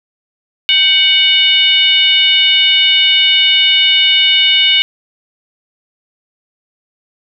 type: tone with frequency modulation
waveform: sine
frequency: 2941 Hz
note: F#7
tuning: 11 cents flat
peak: -7 dBFS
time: 0.69-4.82 s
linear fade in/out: 0 ms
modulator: 698 Hz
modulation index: 0.98
effects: none